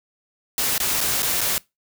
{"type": "noise with dropouts", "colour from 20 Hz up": "white", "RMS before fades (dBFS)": -22, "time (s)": [0.58, 1.58], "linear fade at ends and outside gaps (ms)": 1, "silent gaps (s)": [[0.78, 0.801], [1.007, 1.012], [1.222, 1.229], [1.408, 1.413]], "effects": ["noise-tail reverb RT60 0.2 s tail -22 dB re dry"]}